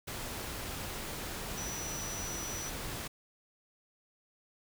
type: tone in noise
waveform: sine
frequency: 5900 Hz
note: F#8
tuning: 6 cents flat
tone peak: -40 dBFS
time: 1.57-2.7 s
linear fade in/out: 10 ms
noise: pink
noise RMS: -40 dBFS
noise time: 0.07-3.08 s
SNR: -3 dB
effects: none